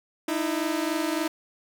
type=tone pair together; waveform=sawtooth; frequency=306.1 / 329.6 Hz; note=D#4 / E4; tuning=-28 / 0 cents; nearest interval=minor second; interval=128 cents; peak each=-24 dBFS; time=0.28-1.28 s; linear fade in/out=5 ms; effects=none